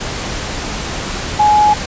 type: tone in noise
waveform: sine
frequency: 841 Hz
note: G#5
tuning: 22 cents sharp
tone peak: -7 dBFS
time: 1.39-1.74 s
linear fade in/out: 10 ms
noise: pink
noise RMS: -22 dBFS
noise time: 0-1.86 s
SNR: +12 dB
effects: resampled to 16000 Hz